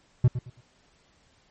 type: tone with echo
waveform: triangle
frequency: 123.47 Hz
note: B2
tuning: in tune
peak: -12 dBFS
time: 0.24-0.28 s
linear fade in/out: 5 ms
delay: 110 ms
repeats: 3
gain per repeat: -12 dB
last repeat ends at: 0.61 s
effects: pink hiss -63 dBFS RMS until 1.5 s + MP3 32 kbps